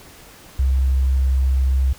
sine tone, 66 Hz, C2, 16 cents sharp, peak -14 dBFS, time 0.59-1.93 s, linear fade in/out 5 ms, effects pink hiss -44 dBFS RMS until 1.98 s

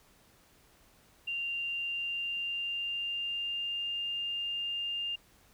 sine tone with pitch glide, 2781 to 2805 Hz, F7 to F7, -8 to +7 cents, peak -32 dBFS, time 1.27-5.16 s, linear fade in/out 10 ms, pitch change +15 cents, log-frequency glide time 1.52-3.91 s, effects pink hiss -63 dBFS RMS until 5.53 s

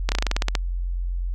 slowing click train, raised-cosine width 0.2 ms, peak -5 dBFS, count 11, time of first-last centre 0.09-0.552 s, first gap 29 ms, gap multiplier 1.1, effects added 44 Hz sine -23 dBFS peak until 1.34 s

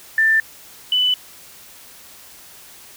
sine tone pair in turn, 1779 / 2992 Hz, A6 / F#7, +19 / +19 cents, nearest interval major sixth, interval 900 cents, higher second, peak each -12 / -14 dBFS, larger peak first, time 0.18-0.4 / 0.92-1.14 s, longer neither, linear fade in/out 2 ms, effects white hiss -43 dBFS RMS until 2.96 s

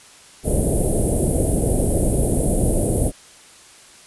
pink band-stop noise, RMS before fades -18 dBFS, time 0.43-3.12 s, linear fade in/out 50 ms, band 660 to 9200 Hz, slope 48 dB/octave, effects white hiss -46 dBFS RMS until 4.06 s + resampled to 24000 Hz

